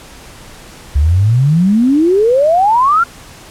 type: exponential sweep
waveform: sine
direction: up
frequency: 67.3 to 1417 Hz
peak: -7 dBFS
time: 0.95-3.04 s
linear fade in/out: 10 ms
effects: pink hiss -36 dBFS RMS until 3.5 s + low-pass 11000 Hz 12 dB/octave